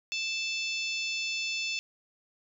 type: harmonic tone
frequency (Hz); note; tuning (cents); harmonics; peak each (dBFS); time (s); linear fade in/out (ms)
880; A5; 0; 3 / 4 / 5 / 6 / 7 / 8; -32 / -38 / -40 / -39 / -45 / -46; 0.12-1.79; 0
effects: 11-bit